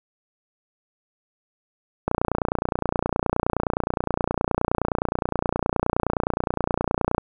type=click train; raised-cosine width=1 ms; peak=-7 dBFS; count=152; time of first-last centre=2.08-7.181 s; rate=29.6 Hz; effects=none